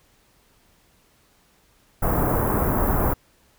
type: band-stop noise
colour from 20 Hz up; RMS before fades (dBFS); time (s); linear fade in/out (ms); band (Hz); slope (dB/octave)
pink; -21; 2.02-3.14; 10; 1300 to 14000; 24
effects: pink hiss -60 dBFS RMS until 3.58 s